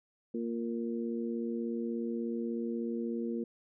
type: harmonic tone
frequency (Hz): 116.54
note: A#2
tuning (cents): 0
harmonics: 2 / 3 / 4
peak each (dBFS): -34 / -38 / -40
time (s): 0.34-3.44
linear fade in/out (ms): 5
effects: none